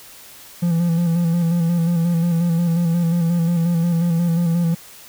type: tone with vibrato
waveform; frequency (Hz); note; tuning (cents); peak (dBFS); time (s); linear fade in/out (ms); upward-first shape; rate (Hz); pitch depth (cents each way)
triangle; 169.5; E3; +49; -13; 0.62-4.75; 10; square; 5.6; 38
effects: white hiss -42 dBFS RMS until 5.08 s